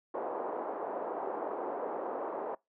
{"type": "band-pass noise", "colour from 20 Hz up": "pink", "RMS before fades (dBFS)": -37, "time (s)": [0.14, 2.55], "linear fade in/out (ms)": 5, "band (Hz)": [370, 980], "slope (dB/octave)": 24, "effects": ["noise-tail reverb RT60 0.2 s tail -24 dB re dry"]}